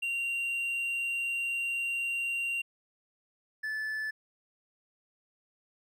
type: tone pair in turn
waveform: triangle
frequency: 2764 / 1741.2 Hz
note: F7 / A6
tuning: -19 / -19 cents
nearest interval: minor sixth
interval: 800 cents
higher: first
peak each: -28 / -30 dBFS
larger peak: first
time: 0.02-2.62 / 3.63-4.11 s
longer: first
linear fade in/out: 10 ms
effects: none